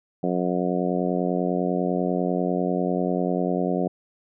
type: harmonic tone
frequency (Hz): 90.1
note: F#2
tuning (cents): -45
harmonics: 2 / 3 / 4 / 5 / 6 / 7 / 8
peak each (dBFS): -26 / -28 / -29 / -30 / -31 / -31 / -32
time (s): 0.23-3.88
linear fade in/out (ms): 5
effects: none